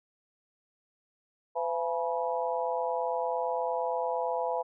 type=harmonic tone with a mistuned harmonic; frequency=168.8 Hz; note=E3; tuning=41 cents sharp; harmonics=3 / 4 / 5 / 6; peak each=-32 / -33 / -34 / -35 dBFS; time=1.55-4.63 s; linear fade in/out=20 ms; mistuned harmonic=6; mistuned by=-70 cents; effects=none